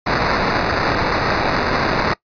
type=noise with sample-and-hold; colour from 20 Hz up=white; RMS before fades=-18 dBFS; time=0.06-2.14 s; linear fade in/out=10 ms; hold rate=3150 Hz; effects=noise-tail reverb RT60 0.1 s tail -21 dB re dry + resampled to 11025 Hz